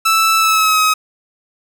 sawtooth tone with pitch glide, 1318.5 to 1269.9 Hz, E6 to D#6, 0 to +35 cents, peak -7 dBFS, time 0.05-0.94 s, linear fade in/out 10 ms, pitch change -65 cents, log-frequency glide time 0.38-0.8 s, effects none

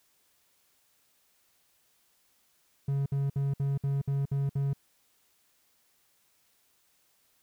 triangle tone bursts, 138.9 Hz, C#3, 4 cents sharp, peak -24 dBFS, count 8, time 2.88-4.733 s, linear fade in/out 5 ms, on 180 ms, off 59 ms, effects white hiss -69 dBFS RMS until 7.42 s

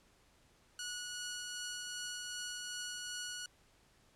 10% pulse tone with tremolo, 1461 Hz, F#6, 22 cents flat, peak -31 dBFS, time 0.79-3.46 s, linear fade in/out 2 ms, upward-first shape triangle, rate 2.6 Hz, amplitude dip 25%, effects pink hiss -68 dBFS RMS until 4.15 s + low-pass 10000 Hz 12 dB/octave

